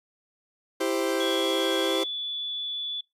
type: chord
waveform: 40% pulse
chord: C major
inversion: first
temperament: equal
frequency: 329.6 / 392 / 523.3 Hz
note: E4 / G4 / C5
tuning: 0 / 0 / 0 cents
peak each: -28 dBFS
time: 0.8-2.04 s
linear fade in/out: 10 ms
type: tone with pitch glide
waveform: sine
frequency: 3347 to 3451 Hz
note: G#7 to A7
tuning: +13 to -34 cents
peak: -29 dBFS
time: 1.2-3.01 s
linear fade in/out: 5 ms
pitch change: +53 cents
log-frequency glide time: 1.8-2.04 s
effects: noise-tail reverb RT60 0.2 s tail -24 dB re dry + resampled to 32000 Hz